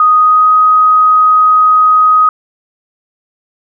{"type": "tone with pitch glide", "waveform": "sine", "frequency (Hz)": [1244.5, 1255.3], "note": ["D#6", "D#6"], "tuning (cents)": [0, 15], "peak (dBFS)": -4, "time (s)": [0, 2.29], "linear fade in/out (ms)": 2, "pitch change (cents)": 15, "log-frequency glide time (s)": [0.17, 0.51], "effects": []}